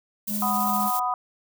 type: tone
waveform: triangle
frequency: 207.7 Hz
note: G#3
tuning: in tune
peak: -26 dBFS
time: 0.27-0.91 s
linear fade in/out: 50 ms
type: noise with tremolo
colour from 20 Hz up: violet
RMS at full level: -29 dBFS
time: 0.27-1 s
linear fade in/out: 10 ms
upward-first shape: square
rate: 15 Hz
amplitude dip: 25%
type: chord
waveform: sine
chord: B major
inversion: second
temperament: equal with one note detuned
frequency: 740 / 993.5 / 1244.5 Hz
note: F#5 / B5 / D#6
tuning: 0 / +10 / 0 cents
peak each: -27 dBFS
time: 0.42-1.14 s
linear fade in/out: 2 ms
effects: none